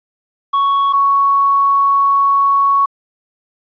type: tone pair in turn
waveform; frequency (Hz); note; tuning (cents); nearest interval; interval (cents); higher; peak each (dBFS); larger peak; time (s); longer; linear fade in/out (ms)
triangle / sine; 1112 / 1112; C#6 / C#6; +5 / +5; unison; 0; neither; -9; neither; 0.53-0.93 / 0.93-2.86; second; 10
effects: resampled to 11025 Hz + 8-bit